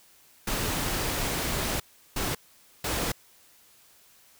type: noise bursts at uneven times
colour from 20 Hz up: pink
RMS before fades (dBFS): -29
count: 3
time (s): 0.47-1.8 / 2.16-2.35 / 2.84-3.12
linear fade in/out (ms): 5
effects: white hiss -58 dBFS RMS until 4.39 s